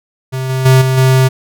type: tone with level steps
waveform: square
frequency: 130.81 Hz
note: C3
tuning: in tune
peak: -17 / -14 / -5 / -11 / -7 dBFS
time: 0.32-1.29 s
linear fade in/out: 20 ms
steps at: 0.49 / 0.65 / 0.81 / 0.97 s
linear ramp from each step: 10 ms
effects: none